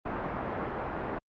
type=low-pass noise; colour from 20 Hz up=white; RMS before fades=-34 dBFS; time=0.05-1.19 s; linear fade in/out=10 ms; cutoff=1100 Hz; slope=12 dB/octave; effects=low-pass 2000 Hz 12 dB/octave + Opus 32 kbps